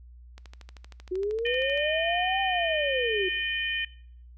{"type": "click train", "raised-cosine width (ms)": 0.2, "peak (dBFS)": -29, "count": 19, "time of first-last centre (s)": [0.38, 1.775], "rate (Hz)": 12.9}
{"type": "linear two-way sweep", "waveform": "sine", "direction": "up then down", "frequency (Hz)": [360, 785, 360], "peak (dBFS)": -26, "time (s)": [1.11, 3.29], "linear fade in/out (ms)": 10, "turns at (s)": 2.41}
{"type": "harmonic tone", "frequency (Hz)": 610, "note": "D#5", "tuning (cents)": -34, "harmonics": [3, 4, 5], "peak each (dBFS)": [-31, -31, -31], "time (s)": [1.45, 3.85], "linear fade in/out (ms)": 5}
{"effects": ["noise-tail reverb RT60 0.6 s tail -20 dB re dry", "added 60 Hz sine -46 dBFS peak until 4.37 s"]}